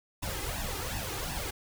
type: noise with flanger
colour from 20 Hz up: pink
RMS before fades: -35 dBFS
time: 0.22-1.51 s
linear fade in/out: 10 ms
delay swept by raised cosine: 1.1 to 2.5 ms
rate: 2.7 Hz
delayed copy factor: +0.75
effects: none